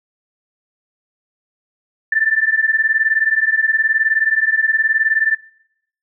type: beating tone pair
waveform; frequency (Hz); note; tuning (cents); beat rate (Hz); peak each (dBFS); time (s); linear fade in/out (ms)
sine; 1760 / 1779; A6 / A6; 0 / +19; 19; -16; 2.12-5.35; 5
effects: noise-tail reverb RT60 0.7 s tail -21 dB re dry